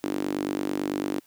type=tone with high-pass filter; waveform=sawtooth; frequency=49 Hz; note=G1; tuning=in tune; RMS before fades=-29 dBFS; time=0.03-1.2 s; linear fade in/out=10 ms; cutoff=300 Hz; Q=4.8; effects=white hiss -61 dBFS RMS until 1.26 s